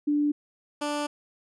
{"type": "tone pair in turn", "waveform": ["sine", "15% pulse"], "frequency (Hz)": [293.7, 293.7], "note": ["D4", "D4"], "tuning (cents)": [0, 0], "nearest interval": "unison", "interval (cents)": 0, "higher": "neither", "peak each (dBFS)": -21, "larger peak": "neither", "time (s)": [[0.07, 0.32], [0.81, 1.07]], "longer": "second", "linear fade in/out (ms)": 10, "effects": ["resampled to 24000 Hz"]}